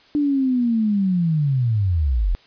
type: linear sweep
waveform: sine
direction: down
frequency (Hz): 298 to 38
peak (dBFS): -16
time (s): 0.15-2.35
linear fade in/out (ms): 0
effects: white hiss -52 dBFS RMS until 2.46 s + resampled to 11025 Hz